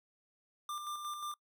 square tone with tremolo, 1191 Hz, D6, 24 cents sharp, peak -38 dBFS, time 0.69-1.34 s, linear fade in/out 2 ms, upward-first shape square, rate 5.6 Hz, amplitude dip 40%, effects noise-tail reverb RT60 0.1 s tail -25 dB re dry

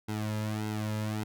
sawtooth tone with flanger, 107.3 Hz, A2, 43 cents flat, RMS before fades -33 dBFS, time 0.08-1.24 s, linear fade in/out 10 ms, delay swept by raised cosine 1.7 to 2.7 ms, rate 1.7 Hz, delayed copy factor -0.95, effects none

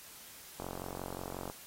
click train, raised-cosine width 1 ms, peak -27 dBFS, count 42, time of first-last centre 0.6-1.499 s, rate 45.6 Hz, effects white hiss -52 dBFS RMS until 1.66 s + AAC 48 kbps

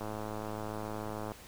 click train, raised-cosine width 1 ms, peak -25 dBFS, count 141, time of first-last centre 0.01-1.318 s, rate 107 Hz, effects pink hiss -52 dBFS RMS until 1.47 s

